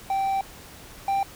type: tone pair in turn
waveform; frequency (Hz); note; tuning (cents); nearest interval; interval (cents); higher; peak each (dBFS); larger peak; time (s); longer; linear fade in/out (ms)
triangle; 779 / 787.6; G5 / G5; -11 / +8; unison; 19; second; -20 / -19; second; 0.1-0.41 / 1.08-1.23; first; 2
effects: pink hiss -45 dBFS RMS until 1.35 s